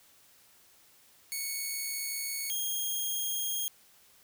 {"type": "tone pair in turn", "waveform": "5% pulse", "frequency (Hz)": [2217, 3245], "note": ["C#7", "G#7"], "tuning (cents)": [0, -41], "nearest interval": "perfect fifth", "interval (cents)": 659, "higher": "second", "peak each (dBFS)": [-23, -22], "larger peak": "second", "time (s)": [[1.32, 2.5], [2.5, 3.68]], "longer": "neither", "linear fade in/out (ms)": 0, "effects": ["white hiss -61 dBFS RMS until 4.23 s"]}